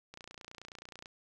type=click train; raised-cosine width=0.2 ms; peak=-30 dBFS; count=28; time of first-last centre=0.14-1.058 s; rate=29.4 Hz; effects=none